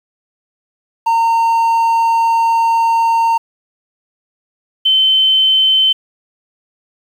triangle / sine tone pair in turn, 916 / 3075 Hz, A#5 / G7, -31 / -34 cents, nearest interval octave + major sixth, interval 2097 cents, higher second, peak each -8 dBFS, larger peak neither, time 1.06-3.38 / 4.85-5.93 s, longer first, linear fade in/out 10 ms, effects 7-bit

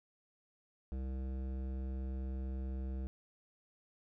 sine tone with hard clipping, 65.41 Hz, C2, in tune, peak -39 dBFS, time 0.92-3.07 s, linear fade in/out 0 ms, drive 14 dB, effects none

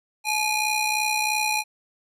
sawtooth ring-modulated tone, 1649 Hz, G#6, 13 cents flat, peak -15 dBFS, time 0.24-1.64 s, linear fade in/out 50 ms, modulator 793 Hz, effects resampled to 32000 Hz

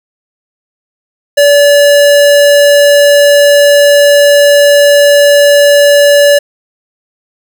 square tone, 575 Hz, D5, 37 cents flat, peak -3 dBFS, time 1.37-6.39 s, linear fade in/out 10 ms, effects none

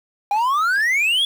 triangle exponential sweep, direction up, 794 to 3444 Hz, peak -14 dBFS, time 0.31-1.25 s, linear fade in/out 2 ms, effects 7-bit

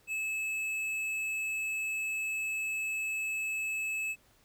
sine tone with tanh clipping, 2600 Hz, E7, 24 cents flat, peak -33 dBFS, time 0.07-4.16 s, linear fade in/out 50 ms, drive 10 dB, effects pink hiss -65 dBFS RMS until 4.44 s

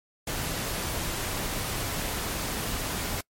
pink noise, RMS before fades -31 dBFS, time 0.27-3.21 s, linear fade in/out 5 ms, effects noise-tail reverb RT60 0.1 s tail -25 dB re dry + MP3 64 kbps

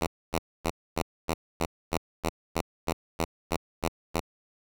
5% pulse tone bursts, 82.41 Hz, E2, in tune, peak -14 dBFS, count 14, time 0.01-4.202 s, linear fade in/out 5 ms, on 58 ms, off 260 ms, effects none

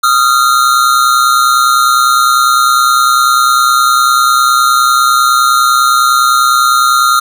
square tone pair together, 1244.5 / 1374.4 Hz, D#6 / F6, 0 / -28 cents, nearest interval major second, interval 172 cents, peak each -10 dBFS, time 0.03-7.2 s, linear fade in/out 10 ms, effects none

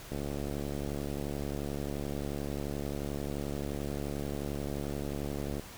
click train, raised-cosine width 2 ms, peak -23 dBFS, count 392, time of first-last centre 0.12-5.596 s, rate 71.4 Hz, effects pink hiss -48 dBFS RMS until 5.77 s

